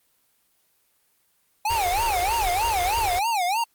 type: tone with vibrato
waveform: square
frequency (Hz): 811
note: G#5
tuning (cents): -41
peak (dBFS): -22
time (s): 1.65-3.64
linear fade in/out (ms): 5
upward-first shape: sine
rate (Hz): 3.2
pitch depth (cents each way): 250
type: band-stop noise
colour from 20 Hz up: pink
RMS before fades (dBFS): -30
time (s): 1.69-3.2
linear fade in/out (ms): 20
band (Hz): 100 to 350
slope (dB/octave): 96
effects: white hiss -66 dBFS RMS until 3.74 s + Opus 24 kbps